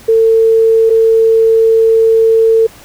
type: tone pair in turn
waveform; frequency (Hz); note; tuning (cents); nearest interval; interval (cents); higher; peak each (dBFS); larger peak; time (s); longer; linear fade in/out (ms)
sine; 450 / 450; A4 / A4; +39 / +39; unison; 0; neither; -5; neither; 0.08-0.9 / 0.9-2.67; second; 10
effects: pink hiss -38 dBFS RMS until 2.84 s